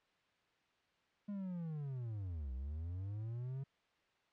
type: linear two-way sweep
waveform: triangle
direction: down then up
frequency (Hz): 207.7 to 61.74 to 138.3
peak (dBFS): -38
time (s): 1.28-3.64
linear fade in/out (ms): 10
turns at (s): 2.53
effects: white hiss -75 dBFS RMS until 4.32 s + low-pass 3000 Hz 12 dB/octave